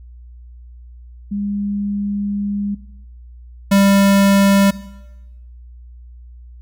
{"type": "tone pair in turn", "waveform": ["sine", "square"], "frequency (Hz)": [202.9, 197.81], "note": ["G#3", "G3"], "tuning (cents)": [-40, 16], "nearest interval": "unison", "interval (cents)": 44, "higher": "first", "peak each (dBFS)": [-19, -10], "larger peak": "second", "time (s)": [[1.31, 2.75], [3.71, 4.71]], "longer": "first", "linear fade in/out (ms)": 10, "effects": ["noise-tail reverb RT60 1.0 s tail -19 dB re dry", "added 60 Hz sine -36 dBFS peak until 6.61 s"]}